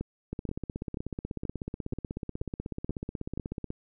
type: two click trains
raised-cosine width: 3 ms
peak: -20 / -21 dBFS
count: 8 / 56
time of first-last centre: 0.01-3.375 / 0.33-3.704 s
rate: 2.08 / 16.3 Hz
effects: none